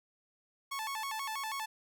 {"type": "tone with vibrato", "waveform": "sawtooth", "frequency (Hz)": 983, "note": "B5", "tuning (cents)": -8, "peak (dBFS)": -32, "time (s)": [0.71, 1.66], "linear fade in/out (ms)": 10, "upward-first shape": "square", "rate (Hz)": 6.2, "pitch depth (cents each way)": 200, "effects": []}